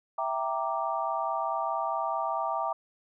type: chord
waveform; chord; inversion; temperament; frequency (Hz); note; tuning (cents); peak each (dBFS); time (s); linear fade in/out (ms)
sine; E half-diminished seventh; none; equal; 659.3 / 784 / 932.3 / 1174.7; E5 / G5 / Bb5 / D6; 0 / 0 / 0 / 0; -33; 0.18-2.73; 5
effects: none